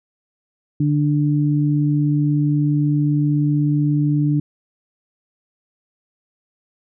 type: tone pair together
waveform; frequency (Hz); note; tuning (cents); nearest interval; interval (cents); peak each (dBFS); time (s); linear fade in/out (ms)
sine; 147.2 / 294.7; D3 / D4; +4 / +6; octave; 1202; -16 / -19; 0.8-4.4; 5
effects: none

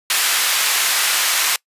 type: high-pass noise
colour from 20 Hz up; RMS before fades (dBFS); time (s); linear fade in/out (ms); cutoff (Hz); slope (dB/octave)
pink; -17; 0.1-1.56; 2; 1500; 12
effects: noise-tail reverb RT60 0.1 s tail -24 dB re dry + resampled to 32000 Hz

